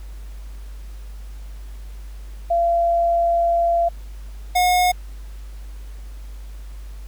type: tone pair in turn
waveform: sine / square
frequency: 683 / 722.8 Hz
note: F5 / F#5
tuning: -39 / -41 cents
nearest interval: minor second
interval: 98 cents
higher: second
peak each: -15 dBFS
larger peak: neither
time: 2.5-3.89 / 4.55-4.92 s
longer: first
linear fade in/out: 10 ms
effects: added 50 Hz sine -32 dBFS peak until 7.07 s + pink hiss -51 dBFS RMS until 7.07 s